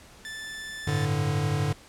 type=tone; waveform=sawtooth; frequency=1758 Hz; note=A6; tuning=2 cents flat; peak=-32 dBFS; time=0.25-1.05 s; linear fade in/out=0 ms
type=chord; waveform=square; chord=G suspended second; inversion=none; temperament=equal; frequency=98 / 110 / 146.83 Hz; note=G2 / A2 / D3; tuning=0 / 0 / 0 cents; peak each=-31 / -31 / -27 dBFS; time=0.87-1.73 s; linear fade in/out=5 ms
effects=pink hiss -51 dBFS RMS until 1.88 s + low-pass 10000 Hz 12 dB/octave